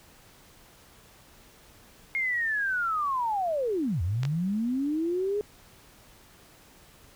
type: linear two-way sweep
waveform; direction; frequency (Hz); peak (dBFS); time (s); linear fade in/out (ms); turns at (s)
sine; down then up; 2157 to 79.3 to 422.2; -25; 2.15-5.41; 0; 4.02
type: clicks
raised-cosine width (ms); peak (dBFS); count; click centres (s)
0.2; -18; 2; 4.233 / 4.252
effects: pink hiss -55 dBFS RMS until 7.15 s